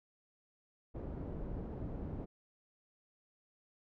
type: low-pass noise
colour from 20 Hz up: pink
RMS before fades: -42 dBFS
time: 0.94-2.26 s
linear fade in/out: 20 ms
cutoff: 460 Hz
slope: 12 dB/octave
effects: none